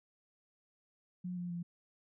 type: tone with pitch steps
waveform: sine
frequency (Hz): 180 / 176.3 / 172.67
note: F#3 / F3 / F3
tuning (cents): -47 / +17 / -19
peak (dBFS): -37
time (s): 1.24-1.63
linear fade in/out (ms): 10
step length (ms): 130
effects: none